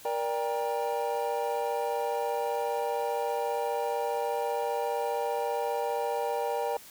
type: tone cluster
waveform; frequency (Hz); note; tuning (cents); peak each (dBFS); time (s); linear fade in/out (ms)
triangle; 472 / 587 / 795 / 943; A#4 / D5 / G5 / A#5; +22 / -1 / +24 / +20; -30 / -32 / -31 / -34; 0.05-6.77; 2
effects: white hiss -50 dBFS RMS until 6.9 s